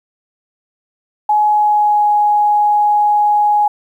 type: tone with pitch glide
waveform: sine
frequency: 843 to 833.8 Hz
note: G#5 to G#5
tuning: +26 to +7 cents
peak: -9 dBFS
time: 1.29-3.68 s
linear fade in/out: 5 ms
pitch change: -19 cents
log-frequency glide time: 1.45-2.07 s
effects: 8-bit